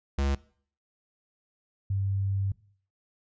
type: tone pair in turn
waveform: square / sine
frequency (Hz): 69.3 / 97.9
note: C#2 / G2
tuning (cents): 0 / -2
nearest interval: tritone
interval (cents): 598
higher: second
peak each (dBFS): -25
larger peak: neither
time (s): 0.18-0.35 / 1.9-2.52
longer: second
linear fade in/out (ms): 5
effects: noise-tail reverb RT60 0.5 s tail -20 dB re dry + resampled to 16000 Hz